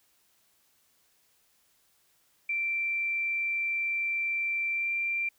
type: tone with pitch glide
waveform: sine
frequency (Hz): 2349 to 2364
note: D7 to D7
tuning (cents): 0 to +11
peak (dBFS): -27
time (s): 2.49-5.29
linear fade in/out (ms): 5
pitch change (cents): +11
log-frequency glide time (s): 4.72-4.91
effects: white hiss -68 dBFS RMS until 5.38 s